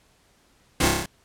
pink noise with echo, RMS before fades -21 dBFS, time 0.8-0.88 s, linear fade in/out 5 ms, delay 30 ms, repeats 6, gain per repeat -2 dB, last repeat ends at 1.06 s, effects pink hiss -61 dBFS RMS until 1.24 s + low-pass 11000 Hz 12 dB/octave

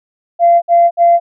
sine tone bursts, 687 Hz, F5, 29 cents flat, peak -4 dBFS, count 3, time 0.39-1.2 s, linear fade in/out 50 ms, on 230 ms, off 60 ms, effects tanh soft clip ceiling 0 dBFS

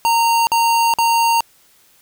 square tone bursts, 924 Hz, A#5, 16 cents flat, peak -13 dBFS, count 3, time 0.05-1.406 s, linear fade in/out 0 ms, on 420 ms, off 48 ms, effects white hiss -53 dBFS RMS until 2.01 s

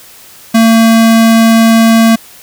square tone, 226.3 Hz, A3, 49 cents sharp, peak -4 dBFS, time 0.54-2.16 s, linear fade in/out 10 ms, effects white hiss -36 dBFS RMS until 2.42 s

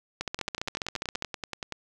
two click trains, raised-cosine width 0.2 ms, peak -13 / -16 dBFS, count 16 / 15, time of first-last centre 0.21-1.224 / 0.39-1.723 s, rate 14.8 / 10.5 Hz, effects none

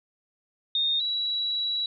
sine tone pair in turn, 3675 / 3908 Hz, A#7 / B7, -25 / -19 cents, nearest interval minor second, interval 106 cents, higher second, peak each -22 / -25 dBFS, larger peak first, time 0.75-1 / 1-1.86 s, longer second, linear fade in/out 2 ms, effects none

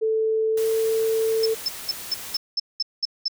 sine tone with pitch glide, 440.7 to 445.8 Hz, A4 to A4, +3 to +23 cents, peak -19 dBFS, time 0.01-1.55 s, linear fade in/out 20 ms, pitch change +20 cents, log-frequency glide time 0.52-0.62 s
white noise, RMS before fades -36 dBFS, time 0.57-2.37 s, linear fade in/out 5 ms
sine tone bursts, 5270 Hz, E8, 1 cent flat, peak -20 dBFS, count 9, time 1.43-3.282 s, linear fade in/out 5 ms, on 28 ms, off 200 ms
effects none

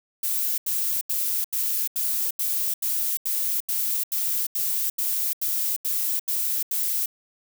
violet noise bursts, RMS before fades -25 dBFS, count 16, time 0.23-7.06 s, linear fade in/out 5 ms, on 350 ms, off 82 ms, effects none

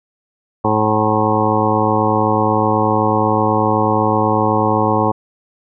harmonic tone with a mistuned harmonic, 108 Hz, A2, 32 cents flat, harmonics 1 / 2 / 3 / 4 / 5 / 7 / 8 / 9 / 10, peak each -21 / -21 / -21 / -21 / -21 / -21 / -21 / -21 / -21 dBFS, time 0.64-5.12 s, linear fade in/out 10 ms, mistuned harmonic 9, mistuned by -31 cents, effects none

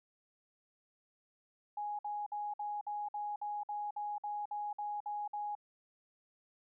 sine tone bursts, 830.6 Hz, G#5, in tune, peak -36 dBFS, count 14, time 1.77-5.552 s, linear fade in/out 5 ms, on 220 ms, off 54 ms, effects none

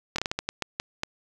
slowing click train, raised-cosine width 0.2 ms, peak -10 dBFS, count 10, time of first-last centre 0.16-1.034 s, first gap 24 ms, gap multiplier 1.33, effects 8-bit

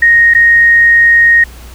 sine tone with dropouts, 1864.7 Hz, A#6, in tune, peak -3 dBFS, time 0.02-1.44 s, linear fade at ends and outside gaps 5 ms, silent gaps 0.338-0.348 s, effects added 60 Hz sine -30 dBFS peak until 1.74 s + pink hiss -37 dBFS RMS until 1.74 s

